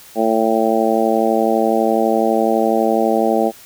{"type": "harmonic tone", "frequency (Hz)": 112, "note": "A2", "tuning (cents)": 31, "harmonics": [2, 3, 4, 5, 6, 7], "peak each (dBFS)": [-20, -20, -20, -20, -20, -20], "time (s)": [0.15, 3.52], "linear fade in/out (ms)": 50, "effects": ["white hiss -42 dBFS RMS until 3.65 s"]}